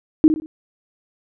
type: tone with echo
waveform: sine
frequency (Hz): 312.5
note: D#4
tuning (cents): +8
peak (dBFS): -6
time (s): 0.24-0.28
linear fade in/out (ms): 0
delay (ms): 60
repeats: 3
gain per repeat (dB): -9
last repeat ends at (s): 0.46
effects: none